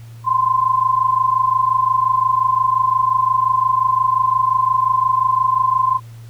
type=tone pair together; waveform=sine; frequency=1020.8 / 1046.5 Hz; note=C6 / C6; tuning=-43 / 0 cents; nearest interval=unison; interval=43 cents; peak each=-17 / -15 dBFS; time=0.24-6 s; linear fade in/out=50 ms; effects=added 115 Hz sine -34 dBFS peak until 6.29 s + pink hiss -50 dBFS RMS until 6.29 s